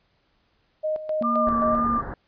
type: tone with tremolo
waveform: sine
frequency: 620 Hz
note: D#5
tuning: 6 cents flat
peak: -22 dBFS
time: 0.83-1.85 s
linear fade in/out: 20 ms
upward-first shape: square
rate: 3.8 Hz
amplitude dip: 70%
type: tone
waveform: sine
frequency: 233.1 Hz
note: A#3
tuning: in tune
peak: -25 dBFS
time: 1.21-1.98 s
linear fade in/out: 2 ms
type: tone with vibrato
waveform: sine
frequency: 1186 Hz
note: D6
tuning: 17 cents sharp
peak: -21 dBFS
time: 1.23-2.02 s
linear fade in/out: 20 ms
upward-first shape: sine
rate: 2 Hz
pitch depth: 32 cents each way
type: low-pass noise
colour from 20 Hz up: pink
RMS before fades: -34 dBFS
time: 1.47-2.14 s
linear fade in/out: 2 ms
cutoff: 1800 Hz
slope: 96 dB/octave
effects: pink hiss -67 dBFS RMS until 2.27 s + resampled to 11025 Hz